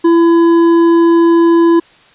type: tone with hard clipping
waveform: sine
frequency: 335.8 Hz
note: E4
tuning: 32 cents sharp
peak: -7 dBFS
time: 0.04-1.8 s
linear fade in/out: 10 ms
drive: 7 dB
effects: white hiss -45 dBFS RMS until 2.14 s + resampled to 8000 Hz